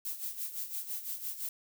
violet noise with tremolo, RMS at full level -36 dBFS, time 0.05-1.49 s, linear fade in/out 2 ms, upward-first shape sine, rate 5.9 Hz, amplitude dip 70%, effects none

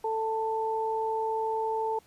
sine tone pair together, 442.8 / 885.6 Hz, A4 / A5, +11 / +11 cents, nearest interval octave, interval 1200 cents, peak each -30 / -29 dBFS, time 0.04-1.99 s, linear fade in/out 5 ms, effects pink hiss -61 dBFS RMS until 2.06 s + resampled to 32000 Hz

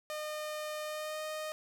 sawtooth tone with pitch glide, 609 to 617.9 Hz, D#5 to D#5, -37 to -12 cents, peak -33 dBFS, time 0.1-1.52 s, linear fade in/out 0 ms, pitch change +25 cents, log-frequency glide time 0.83-1.22 s, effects none

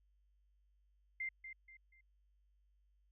sine tone with echo, 2093 Hz, C7, in tune, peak -38 dBFS, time 1.2-1.29 s, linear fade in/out 5 ms, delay 240 ms, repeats 3, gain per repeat -9 dB, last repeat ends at 2.01 s, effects added 50 Hz sine -70 dBFS peak until 3.11 s

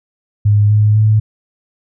sine tone with pitch steps, 103.83 / 105.83 / 107.86 Hz, G#2 / G#2 / A2, 0 / +33 / -34 cents, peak -7 dBFS, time 0.45-1.2 s, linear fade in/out 10 ms, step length 250 ms, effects none

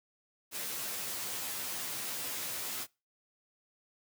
white noise with comb filter, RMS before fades -38 dBFS, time 0.51-2.87 s, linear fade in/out 50 ms, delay 13 ms, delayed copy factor -0.8, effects noise-tail reverb RT60 0.3 s tail -25 dB re dry + high-pass 100 Hz 12 dB/octave

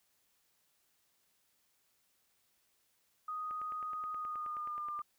sine tone with pitch glide, 1245 to 1197.7 Hz, D#6 to D6, +1 to +34 cents, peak -37 dBFS, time 3.28-5.02 s, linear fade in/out 5 ms, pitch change -67 cents, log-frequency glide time 4.14-4.88 s
click train, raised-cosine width 0.5 ms, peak -38 dBFS, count 15, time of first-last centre 3.51-4.991 s, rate 9.45 Hz
effects white hiss -75 dBFS RMS until 5.18 s

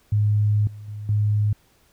sine tone with level steps, 104.8 Hz, G#2, 16 cents sharp, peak -16 / -35 / -30 / -17 dBFS, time 0.12-1.53 s, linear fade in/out 5 ms, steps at 0.67 / 0.88 / 1.09 s, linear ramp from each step 2 ms, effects pink hiss -60 dBFS RMS until 1.92 s

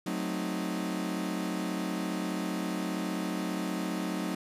40% pulse chord, F# diminished seventh, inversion none, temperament equal, 185 / 220 / 261.6 / 311.1 Hz, F#3 / A3 / C4 / Eb4, 0 / 0 / 0 / 0 cents, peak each -34 / -37 / -38 / -35 dBFS, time 0.06-4.35 s, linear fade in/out 5 ms, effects resampled to 32000 Hz

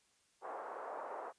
pink band-pass noise, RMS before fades -45 dBFS, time 0.41-1.33 s, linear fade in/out 50 ms, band 500 to 1200 Hz, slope 24 dB/octave, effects white hiss -73 dBFS RMS until 1.38 s + resampled to 22050 Hz

